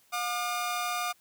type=tone pair together; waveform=sawtooth; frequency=717 / 1205.8 Hz; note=F5 / D6; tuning=+45 / +45 cents; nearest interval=major sixth; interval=900 cents; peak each=-29 / -28 dBFS; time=0.12-1.13 s; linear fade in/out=20 ms; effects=white hiss -64 dBFS RMS until 1.2 s